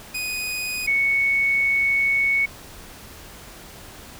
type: tone pair in turn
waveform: sawtooth / sine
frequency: 2489 / 2217 Hz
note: D#7 / C#7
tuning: 0 / 0 cents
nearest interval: major second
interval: 200 cents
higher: first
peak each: -22 / -17 dBFS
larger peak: second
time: 0.14-0.87 / 0.87-2.46 s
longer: second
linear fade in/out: 10 ms
effects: pink hiss -42 dBFS RMS until 4.19 s